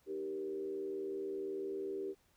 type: tone with frequency modulation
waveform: sine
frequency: 390.3 Hz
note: G4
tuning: 8 cents flat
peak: -37 dBFS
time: 0.06-2.15 s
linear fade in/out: 50 ms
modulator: 78.2 Hz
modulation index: 0.74
effects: pink hiss -72 dBFS RMS until 2.36 s